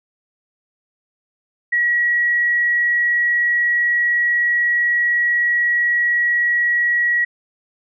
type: tone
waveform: sine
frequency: 1917 Hz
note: A#6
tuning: 48 cents sharp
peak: -14 dBFS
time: 1.72-7.25 s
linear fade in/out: 10 ms
effects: none